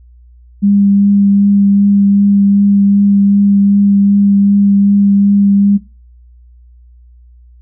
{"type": "tone with vibrato", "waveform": "sine", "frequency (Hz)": 200.5, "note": "G3", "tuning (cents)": 39, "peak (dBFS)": -6, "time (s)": [0.62, 5.78], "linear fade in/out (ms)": 20, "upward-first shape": "triangle", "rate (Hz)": 2.6, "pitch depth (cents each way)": 12, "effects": ["noise-tail reverb RT60 0.3 s tail -19 dB re dry", "added 60 Hz sine -38 dBFS peak until 7.61 s"]}